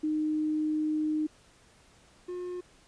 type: tone pair in turn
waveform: sine / triangle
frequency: 307.7 / 358.6 Hz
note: D#4 / F4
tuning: -19 / +46 cents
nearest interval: minor third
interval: 265 cents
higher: second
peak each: -26 / -32 dBFS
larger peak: first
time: 0.03-1.27 / 2.28-2.61 s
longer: first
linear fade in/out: 10 ms
effects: pink hiss -60 dBFS RMS until 2.87 s + resampled to 22050 Hz